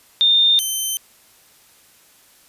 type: tone pair in turn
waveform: sine / 5% pulse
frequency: 3626 / 3090 Hz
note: A#7 / G7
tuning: -49 / -26 cents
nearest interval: minor third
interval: 277 cents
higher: first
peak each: -11 dBFS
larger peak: neither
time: 0.21-0.59 / 0.59-0.97 s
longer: neither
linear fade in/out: 0 ms
effects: white hiss -52 dBFS RMS until 2.48 s + resampled to 32000 Hz